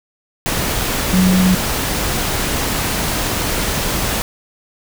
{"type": "tone in noise", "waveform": "sine", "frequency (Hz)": 185, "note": "F#3", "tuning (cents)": 0, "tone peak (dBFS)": -10, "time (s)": [1.13, 1.55], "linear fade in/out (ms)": 0, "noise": "pink", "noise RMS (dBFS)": -19, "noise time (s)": [0.46, 4.22], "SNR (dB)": 6, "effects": []}